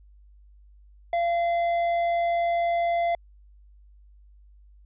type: tone with tanh clipping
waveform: triangle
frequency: 686 Hz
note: F5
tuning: 31 cents flat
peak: -23 dBFS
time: 1.13-3.15 s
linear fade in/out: 2 ms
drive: 12 dB
effects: added 50 Hz sine -50 dBFS peak until 4.85 s + resampled to 8000 Hz